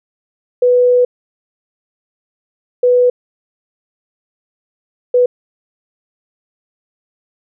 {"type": "tone bursts at uneven times", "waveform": "sine", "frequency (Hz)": 493.9, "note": "B4", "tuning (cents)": 0, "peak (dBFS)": -7, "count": 3, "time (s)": [[0.62, 1.05], [2.83, 3.1], [5.14, 5.26]], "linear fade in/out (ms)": 5, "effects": []}